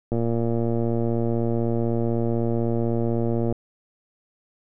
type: click train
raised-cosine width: 2 ms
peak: -12 dBFS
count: 396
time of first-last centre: 0.12-3.525 s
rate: 116 Hz
effects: none